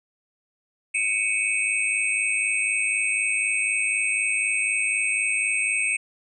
sine tone cluster, 2236 / 2486 / 2590 / 8460 Hz, C#7 / D#7 / E7 / C9, +14 / -2 / -31 / +18 cents, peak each -27 / -27 / -25 / -29 dBFS, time 0.94-5.97 s, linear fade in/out 10 ms, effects none

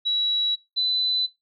sine tone pair in turn, 3900 / 4005 Hz, B7 / B7, -23 / +23 cents, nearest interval unison, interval 46 cents, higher second, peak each -20 dBFS, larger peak neither, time 0.05-0.56 / 0.76-1.27 s, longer neither, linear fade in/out 20 ms, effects noise-tail reverb RT60 0.2 s tail -18 dB re dry

